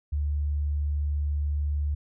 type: tone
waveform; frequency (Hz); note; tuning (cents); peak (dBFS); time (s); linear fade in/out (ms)
sine; 73.2; D2; -5; -24; 0.12-1.95; 10
effects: none